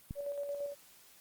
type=click; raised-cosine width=5 ms; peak=-27 dBFS; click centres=0.109 s
type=tone with tremolo; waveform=sine; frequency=571 Hz; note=D5; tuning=49 cents flat; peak=-34 dBFS; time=0.15-0.75 s; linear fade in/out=50 ms; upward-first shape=square; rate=8.8 Hz; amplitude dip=40%
effects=white hiss -60 dBFS RMS until 1.2 s + Opus 32 kbps